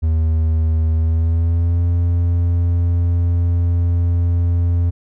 triangle tone with pitch glide, 80.1 to 86.35 Hz, E2 to F2, -49 to -19 cents, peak -11 dBFS, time 0.02-4.91 s, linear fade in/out 20 ms, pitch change +130 cents, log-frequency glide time 0.94-1.83 s, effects none

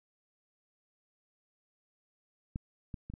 clicks, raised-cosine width 5 ms, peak -23 / -27 / -30 / -30 dBFS, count 4, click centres 2.559 / 2.942 / 3.1 / 3.138 s, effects none

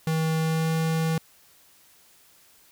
square tone with pitch glide, 160 to 161.39 Hz, D#3 to E3, +49 to -36 cents, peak -23 dBFS, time 0.07-1.18 s, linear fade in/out 2 ms, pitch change +15 cents, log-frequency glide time 0.38-0.72 s, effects white hiss -57 dBFS RMS until 2.71 s

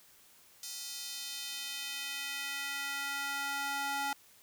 square tone with high-pass filter sweep, 279.7 Hz, C#4, 16 cents sharp, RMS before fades -38 dBFS, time 0.63-4.13 s, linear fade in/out 2 ms, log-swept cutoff 5400 to 880 Hz, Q 1.4, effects white hiss -61 dBFS RMS until 4.42 s

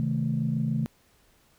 sine chord, A diminished, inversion first, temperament just, 132 / 158.4 / 220 Hz, C3 / Eb3 / A3, +16 / +31 / 0 cents, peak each -28 dBFS, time 0-0.86 s, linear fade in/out 0 ms, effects tanh soft clip ceiling -16 dBFS + pink hiss -63 dBFS RMS until 1.58 s

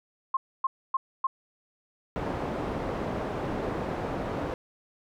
sine tone bursts, 1064 Hz, C6, 29 cents sharp, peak -22 dBFS, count 4, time 0.34-1.27 s, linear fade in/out 5 ms, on 30 ms, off 270 ms
white low-pass noise, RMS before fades -32 dBFS, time 2.16-4.54 s, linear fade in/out 0 ms, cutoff 670 Hz, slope 12 dB/octave
effects none

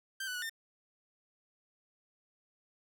sawtooth tone with pitch steps, 1567 / 1492 / 1466 / 1807 Hz, G6 / F#6 / F#6 / A6, -1 / +14 / -16 / +46 cents, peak -33 dBFS, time 0.2-0.496 s, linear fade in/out 5 ms, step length 74 ms, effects none

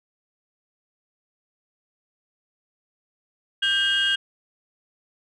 sine tone cluster, 1585 / 2862 / 3253 Hz, G6 / F7 / G#7, +19 / +42 / -37 cents, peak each -22 dBFS, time 3.62-4.16 s, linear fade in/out 10 ms, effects tanh soft clip ceiling -14 dBFS

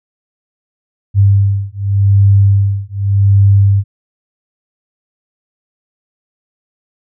sine beating tone pair, 99 / 99.86 Hz, G2 / G2, +18 / +33 cents, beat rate 0.86 Hz, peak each -10 dBFS, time 1.14-3.84 s, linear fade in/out 50 ms, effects none

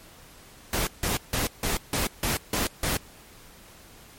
pink noise bursts, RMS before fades -26 dBFS, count 8, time 0.73-2.97 s, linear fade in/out 2 ms, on 140 ms, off 160 ms, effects pink hiss -50 dBFS RMS until 4.18 s + MP3 64 kbps

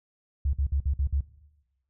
sine tone bursts, 69.8 Hz, C#2, 13 cents sharp, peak -22 dBFS, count 6, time 0.45-1.208 s, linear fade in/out 5 ms, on 83 ms, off 52 ms, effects noise-tail reverb RT60 1.0 s tail -18 dB re dry

